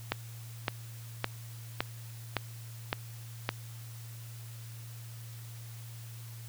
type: click train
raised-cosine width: 0.3 ms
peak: -12 dBFS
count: 7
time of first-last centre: 0.12-3.491 s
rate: 1.78 Hz
effects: added 115 Hz sine -43 dBFS peak until 6.48 s + white hiss -53 dBFS RMS until 6.48 s